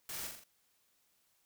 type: noise with echo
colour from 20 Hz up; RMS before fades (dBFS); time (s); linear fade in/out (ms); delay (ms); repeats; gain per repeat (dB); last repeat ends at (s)
white; -43; 0.09-0.27; 2; 42; 4; -4; 0.438
effects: white hiss -74 dBFS RMS until 1.45 s